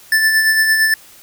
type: tone with tremolo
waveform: square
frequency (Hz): 1760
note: A6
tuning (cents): 0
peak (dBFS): -10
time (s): 0.12-0.94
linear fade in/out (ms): 2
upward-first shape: sine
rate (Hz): 8.8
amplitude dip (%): 40
effects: white hiss -43 dBFS RMS until 1.22 s